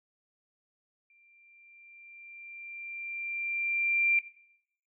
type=tone with exponential growth; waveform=sine; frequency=2370 Hz; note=D7; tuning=15 cents sharp; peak=-20 dBFS; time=1.1-4.19 s; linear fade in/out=2 ms; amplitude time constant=670 ms; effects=noise-tail reverb RT60 0.7 s tail -18 dB re dry